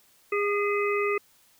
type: harmonic tone with a mistuned harmonic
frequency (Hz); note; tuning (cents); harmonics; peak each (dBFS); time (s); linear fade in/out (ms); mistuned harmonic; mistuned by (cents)
408.8; G#4; -27; 1 / 3 / 5 / 6; -25 / -30 / -32 / -33; 0.32-1.18; 5; 6; +58
effects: white hiss -61 dBFS RMS until 1.59 s